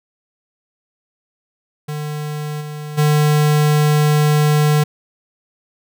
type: tone with level steps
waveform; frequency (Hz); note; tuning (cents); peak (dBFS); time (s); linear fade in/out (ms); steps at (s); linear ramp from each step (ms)
square; 150; D3; +37; -23 / -27 / -12; 1.88-4.84; 10; 2.6 / 2.97; 20
effects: none